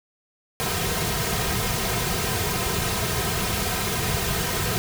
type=noise with comb filter; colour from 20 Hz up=pink; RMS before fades=-25 dBFS; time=0.6-4.78 s; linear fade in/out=0 ms; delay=3.5 ms; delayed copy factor=-0.8; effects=none